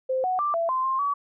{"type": "tone with pitch steps", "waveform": "sine", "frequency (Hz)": [520, 740, 1178, 670, 1038, 1057, 1138], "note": ["C5", "F#5", "D6", "E5", "C6", "C6", "C#6"], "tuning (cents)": [-11, 0, 5, 28, -14, 17, 45], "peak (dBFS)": -22, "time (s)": [0.09, 1.14], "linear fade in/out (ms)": 10, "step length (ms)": 150, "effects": []}